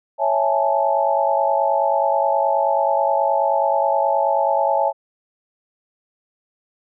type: chord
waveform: sine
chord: A major seventh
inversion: first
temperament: equal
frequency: 554.4 / 659.3 / 830.6 / 880 Hz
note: C#5 / E5 / G#5 / A5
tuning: 0 / 0 / 0 / 0 cents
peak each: -21 dBFS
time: 0.18-4.93 s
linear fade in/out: 50 ms
effects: none